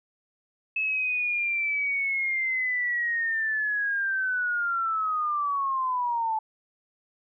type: linear sweep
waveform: sine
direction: down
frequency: 2602 to 867 Hz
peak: -24 dBFS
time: 0.76-6.39 s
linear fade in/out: 5 ms
effects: none